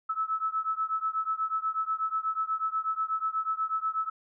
sine beating tone pair, 1300 / 1308.2 Hz, E6 / E6, -24 / -14 cents, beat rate 8.2 Hz, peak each -30 / -31 dBFS, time 0.09-4.1 s, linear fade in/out 10 ms, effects none

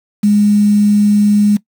sine tone with quantisation, 207 Hz, G#3, 5 cents flat, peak -7 dBFS, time 0.23-1.57 s, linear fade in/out 10 ms, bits 5, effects noise-tail reverb RT60 0.1 s tail -19 dB re dry

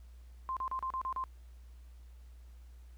sine tone bursts, 1046.5 Hz, C6, in tune, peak -33 dBFS, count 7, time 0.49-1.239 s, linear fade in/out 0 ms, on 77 ms, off 35 ms, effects added 60 Hz sine -50 dBFS peak until 2.97 s + pink hiss -70 dBFS RMS until 2.97 s

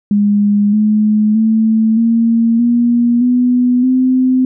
sine tone with pitch steps, 205.1 / 212.9 / 221.1 / 229.6 / 238.3 / 247.5 / 256.9 Hz, G#3 / G#3 / A3 / A#3 / A#3 / B3 / C4, -21 / +43 / +9 / -26 / +38 / +4 / -32 cents, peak -8 dBFS, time 0.11-4.45 s, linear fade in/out 2 ms, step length 620 ms, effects none

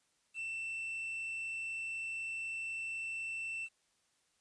triangle tone with quantisation, 2676 Hz, E7, 25 cents sharp, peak -36 dBFS, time 0.34-3.69 s, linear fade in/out 50 ms, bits 10, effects white hiss -75 dBFS RMS until 4.4 s + resampled to 22050 Hz

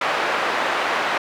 pink band-pass noise, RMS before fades -22 dBFS, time 0.01-1.18 s, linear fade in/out 5 ms, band 660 to 2100 Hz, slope 12 dB/octave, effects none

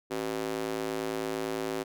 square tone with high-pass filter, 54.4 Hz, A1, 19 cents flat, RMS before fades -33 dBFS, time 0.1-1.84 s, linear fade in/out 20 ms, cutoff 350 Hz, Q 2.1, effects none

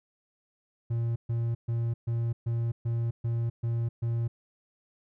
triangle tone bursts, 116.54 Hz, A#2, in tune, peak -24 dBFS, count 9, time 0.9-4.28 s, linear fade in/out 10 ms, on 260 ms, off 130 ms, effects none

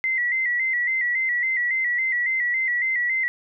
sine tone with vibrato, 2004 Hz, B6, 25 cents sharp, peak -20 dBFS, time 0.04-3.28 s, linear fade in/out 0 ms, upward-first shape square, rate 3.6 Hz, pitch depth 58 cents each way, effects none

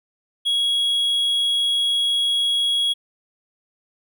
triangle tone, 3322 Hz, G#7, in tune, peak -16 dBFS, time 0.45-2.94 s, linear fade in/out 20 ms, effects none

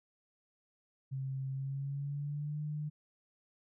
sine tone with pitch glide, 133.9 to 150.3 Hz, C3 to D3, +40 to +40 cents, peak -35 dBFS, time 1.11-2.9 s, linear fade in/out 20 ms, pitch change +200 cents, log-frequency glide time 1.51-2.61 s, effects none

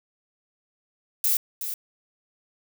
violet noise with echo, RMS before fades -22 dBFS, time 1.24-1.37 s, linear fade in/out 2 ms, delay 370 ms, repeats 1, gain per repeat -9 dB, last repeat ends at 1.74 s, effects none

